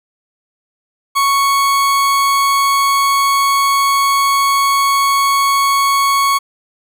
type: tone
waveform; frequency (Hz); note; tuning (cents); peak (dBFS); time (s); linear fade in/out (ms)
40% pulse; 1108.7; C#6; 0; -10; 1.15-6.39; 20
effects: none